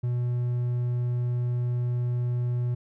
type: tone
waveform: triangle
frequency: 122.1 Hz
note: B2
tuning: 19 cents flat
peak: -22 dBFS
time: 0.03-2.75 s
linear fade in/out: 10 ms
effects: none